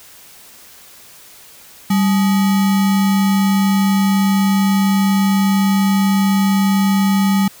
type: tone with sample-and-hold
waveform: sine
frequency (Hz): 195.8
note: G3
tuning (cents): -2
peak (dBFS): -11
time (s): 1.9-7.48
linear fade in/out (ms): 5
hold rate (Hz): 1050
effects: white hiss -42 dBFS RMS until 7.6 s